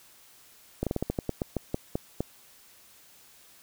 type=slowing click train; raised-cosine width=2 ms; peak=-14 dBFS; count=13; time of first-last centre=0.83-2.206 s; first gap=37 ms; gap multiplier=1.19; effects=white hiss -56 dBFS RMS until 3.62 s